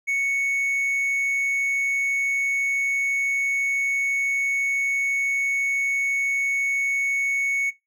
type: tone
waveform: triangle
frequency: 2217 Hz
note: C#7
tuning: in tune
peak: -19 dBFS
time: 0.07-7.71 s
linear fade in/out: 20 ms
effects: noise-tail reverb RT60 0.2 s tail -19 dB re dry